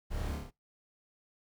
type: noise with echo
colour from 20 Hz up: brown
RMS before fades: -39 dBFS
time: 0.1-0.37 s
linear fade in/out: 20 ms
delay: 28 ms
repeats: 5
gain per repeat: -2 dB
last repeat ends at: 0.51 s
effects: noise-tail reverb RT60 0.2 s tail -23 dB re dry